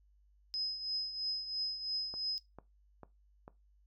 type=tone with tremolo; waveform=sine; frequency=5070 Hz; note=D#8; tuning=32 cents sharp; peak=-31 dBFS; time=0.54-2.38 s; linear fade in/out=0 ms; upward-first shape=triangle; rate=3 Hz; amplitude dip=70%
type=click train; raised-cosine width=1 ms; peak=-34 dBFS; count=4; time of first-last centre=2.14-3.479 s; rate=2.24 Hz
effects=noise-tail reverb RT60 0.2 s tail -18 dB re dry + added 50 Hz sine -64 dBFS peak until 3.86 s

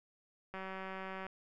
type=click train; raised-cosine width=0.5 ms; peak=-29 dBFS; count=139; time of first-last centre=0.54-1.266 s; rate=190 Hz; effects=none

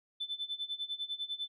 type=tone with tremolo; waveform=sine; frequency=3520 Hz; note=A7; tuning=in tune; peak=-32 dBFS; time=0.2-1.48 s; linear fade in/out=10 ms; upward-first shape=sine; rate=10 Hz; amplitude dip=90%; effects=tanh soft clip ceiling -28 dBFS

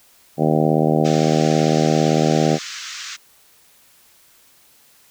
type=harmonic tone; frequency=77.78 Hz; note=D#2; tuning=in tune; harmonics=2 / 3 / 4 / 5 / 6 / 7 / 8 / 9 / 10; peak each=-19 / -21 / -22 / -23 / -24 / -24 / -25 / -26 / -26 dBFS; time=0.37-2.59 s; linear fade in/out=50 ms
type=band-pass noise; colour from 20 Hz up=white; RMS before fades=-32 dBFS; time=1.04-3.17 s; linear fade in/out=20 ms; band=1200 to 6800 Hz; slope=48 dB/octave
effects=white hiss -53 dBFS RMS until 5.1 s

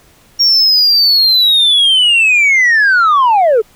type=linear sweep; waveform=sine; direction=down; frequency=5588 to 408.3 Hz; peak=-4 dBFS; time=0.39-3.62 s; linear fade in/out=20 ms; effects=tanh soft clip ceiling -5 dBFS + pink hiss -47 dBFS RMS until 3.75 s

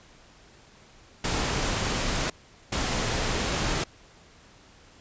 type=noise bursts at uneven times; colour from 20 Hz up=pink; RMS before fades=-27 dBFS; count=2; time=1.24-2.3 / 2.72-3.84 s; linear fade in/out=5 ms; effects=pink hiss -54 dBFS RMS until 5 s + resampled to 16000 Hz

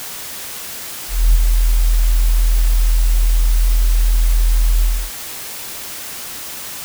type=tone with ADSR envelope; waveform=sine; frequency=41.2 Hz; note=E1; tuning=in tune; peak=-4 dBFS; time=1.08-5.11 s; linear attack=270 ms; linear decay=11 ms; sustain=-5 dB; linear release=280 ms; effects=tanh soft clip ceiling -2 dBFS + white hiss -29 dBFS RMS until 6.84 s

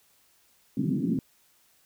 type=band-pass noise; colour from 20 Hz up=white; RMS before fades=-27 dBFS; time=0.77-1.19 s; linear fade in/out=2 ms; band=140 to 300 Hz; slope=48 dB/octave; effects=white hiss -64 dBFS RMS until 1.85 s

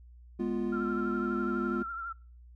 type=chord; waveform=triangle; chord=F diminished; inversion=first; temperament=equal; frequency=207.7 / 246.9 / 349.2 Hz; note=Ab3 / Cb4 / F4; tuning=0 / 0 / 0 cents; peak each=-32 / -32 / -31 dBFS; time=0.39-1.83 s; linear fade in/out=10 ms
type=tone with vibrato; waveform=sine; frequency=1361 Hz; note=F6; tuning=45 cents flat; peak=-35 dBFS; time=0.72-2.13 s; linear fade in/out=10 ms; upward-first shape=triangle; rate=12 Hz; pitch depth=60 cents each way
effects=noise-tail reverb RT60 0.4 s tail -26 dB re dry + added 60 Hz sine -50 dBFS peak until 2.55 s

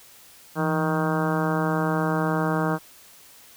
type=harmonic tone with a mistuned harmonic; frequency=156.7 Hz; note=D#3; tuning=13 cents sharp; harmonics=1 / 2 / 3 / 4 / 5 / 6 / 7 / 8 / 9 / 10; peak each=-25 / -28 / -30 / -31 / -32 / -33 / -33 / -34 / -35 / -35 dBFS; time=0.55-2.79 s; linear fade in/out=50 ms; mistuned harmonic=1; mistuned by=+97 cents; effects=white hiss -50 dBFS RMS until 3.56 s

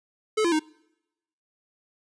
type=tone with pitch steps; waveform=square; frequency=432.8 / 341.7 / 310.4 Hz; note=A4 / F4 / D#4; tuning=-29 / -38 / -4 cents; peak=-21 dBFS; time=0.37-0.595 s; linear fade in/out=10 ms; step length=75 ms; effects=noise-tail reverb RT60 0.9 s tail -26 dB re dry + resampled to 22050 Hz

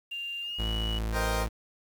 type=tone with pitch glide; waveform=sine; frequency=2791 to 2931 Hz; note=F7 to F#7; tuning=-2 to -17 cents; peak=-33 dBFS; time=0.11-0.99 s; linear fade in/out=10 ms; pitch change=+85 cents; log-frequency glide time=0.41-0.68 s
type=tone; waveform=40% pulse; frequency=54.9 Hz; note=A1; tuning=3 cents flat; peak=-28 dBFS; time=0.58-1.49 s; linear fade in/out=20 ms
type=chord; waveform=20% pulse; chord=C minor seventh; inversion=third; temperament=equal; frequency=466.2 / 523.3 / 622.3 / 784 Hz; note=Bb4 / C5 / Eb5 / G5; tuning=0 / 0 / 0 / 0 cents; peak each=-30 dBFS; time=1.12-1.47 s; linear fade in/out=50 ms
effects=9-bit

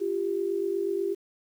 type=tone pair together; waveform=sine; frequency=347.1 / 395.3 Hz; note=F4 / G4; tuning=-11 / +15 cents; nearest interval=major second; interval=226 cents; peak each=-30 / -27 dBFS; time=0-1.15 s; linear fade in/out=20 ms; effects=9-bit

